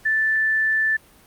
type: tone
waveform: sine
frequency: 1760 Hz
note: A6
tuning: in tune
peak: -17 dBFS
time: 0.05-0.97 s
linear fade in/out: 10 ms
effects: pink hiss -52 dBFS RMS until 1.26 s + Opus 48 kbps